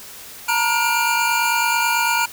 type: tone cluster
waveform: square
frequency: 907 / 956 / 1426 / 2374 Hz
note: A#5 / A#5 / F6 / D7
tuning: -48 / +43 / +36 / +18 cents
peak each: -23 dBFS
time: 0.48-2.26 s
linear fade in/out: 10 ms
effects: white hiss -38 dBFS RMS until 2.32 s